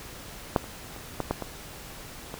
clicks, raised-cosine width 1 ms, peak -6 / -28 / -27 / -13 / -11 / -18 / -21 dBFS, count 7, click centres 0.562 / 0.642 / 0.963 / 1.203 / 1.31 / 1.423 / 2.341 s, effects pink hiss -43 dBFS RMS until 2.39 s

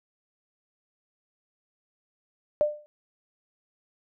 sine tone with exponential decay, 597 Hz, D5, 28 cents sharp, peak -16 dBFS, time 2.61-2.86 s, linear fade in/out 0 ms, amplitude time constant 54 ms, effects none

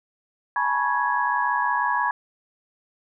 sine tone cluster, 834 / 880 / 976 / 1107 / 1665 Hz, G#5 / A5 / B5 / C#6 / G#6, +7 / 0 / -21 / -3 / +4 cents, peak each -31 / -31 / -23 / -28 / -26 dBFS, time 0.56-2.11 s, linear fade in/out 2 ms, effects none

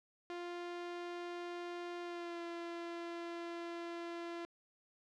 sawtooth tone with pitch glide, 349.2 to 341 Hz, F4 to F4, 0 to -41 cents, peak -38 dBFS, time 0.3-4.45 s, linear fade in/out 0 ms, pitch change -41 cents, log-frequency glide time 2.02-2.42 s, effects low-pass 4000 Hz 12 dB/octave

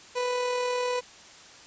30% pulse tone with amplitude modulation, 495.1 Hz, B4, 4 cents sharp, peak -22 dBFS, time 0.15-1.01 s, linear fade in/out 20 ms, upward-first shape sine, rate 39.9 Hz, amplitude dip 30%, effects white hiss -49 dBFS RMS until 1.66 s + resampled to 16000 Hz

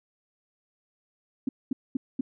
sine tone bursts, 261.6 Hz, C4, in tune, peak -23 dBFS, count 4, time 1.47-2.21 s, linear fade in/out 5 ms, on 20 ms, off 220 ms, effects none

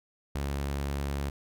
sawtooth tone, 70.1 Hz, C#2, 20 cents sharp, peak -26 dBFS, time 0.35-1.3 s, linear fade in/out 5 ms, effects none

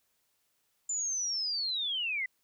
sine linear sweep, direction down, 7150 to 1975.5 Hz, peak -30 dBFS, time 0.89-2.26 s, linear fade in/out 5 ms, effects white hiss -75 dBFS RMS until 2.43 s

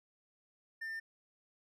triangle tone, 1798 Hz, A6, 37 cents sharp, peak -37 dBFS, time 0.81-1 s, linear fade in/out 10 ms, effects none

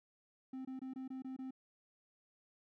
triangle tone bursts, 261.6 Hz, C4, in tune, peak -40 dBFS, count 7, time 0.53-1.508 s, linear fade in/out 5 ms, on 120 ms, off 23 ms, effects none

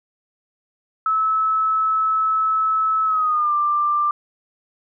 sine tone with pitch glide, 1300 to 1185.2 Hz, E6 to D6, -24 to +15 cents, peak -16 dBFS, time 1.06-4.11 s, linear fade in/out 2 ms, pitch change -161 cents, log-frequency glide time 3.05-3.54 s, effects none

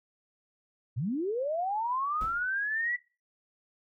sine linear sweep, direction up, 100 to 1975.5 Hz, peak -28 dBFS, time 0.96-2.97 s, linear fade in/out 20 ms
brown noise with exponential decay, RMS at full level -35 dBFS, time 2.21-2.52 s, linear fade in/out 1 ms, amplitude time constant 67 ms
effects noise-tail reverb RT60 0.3 s tail -18 dB re dry

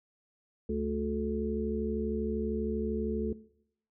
harmonic tone, 72.7 Hz, D2, 17 cents flat, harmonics 1 / 3 / 5 / 6, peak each -37 / -33 / -37 / -34 dBFS, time 0.69-3.33 s, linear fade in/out 5 ms, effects noise-tail reverb RT60 0.7 s tail -19 dB re dry

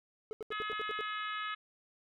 triangle tone bursts, 434.1 Hz, A4, 23 cents flat, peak -35 dBFS, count 8, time 0.31-1.009 s, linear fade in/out 0 ms, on 20 ms, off 77 ms
harmonic tone, 424.2 Hz, G#4, 37 cents sharp, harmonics 3 / 4 / 5 / 6 / 7 / 8 / 9, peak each -38 / -42 / -45 / -48 / -47 / -50 / -51 dBFS, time 0.51-1.55 s, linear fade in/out 10 ms
clicks, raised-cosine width 1 ms, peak -36 dBFS, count 2, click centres 0.601 / 0.73 s
effects none

